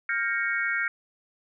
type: chord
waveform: sine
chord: G half-diminished seventh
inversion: third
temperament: equal with one note detuned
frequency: 1396.9 / 1597.2 / 1864.7 / 2217 Hz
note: F6 / G6 / Bb6 / Db7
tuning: 0 / +32 / 0 / 0 cents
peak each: -30 dBFS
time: 0.09-0.88 s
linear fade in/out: 2 ms
effects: none